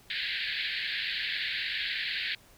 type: band-pass noise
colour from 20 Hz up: pink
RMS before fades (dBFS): -33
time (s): 0.1-2.35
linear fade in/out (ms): 2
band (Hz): 1600 to 4500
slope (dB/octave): 96
effects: pink hiss -58 dBFS RMS until 2.57 s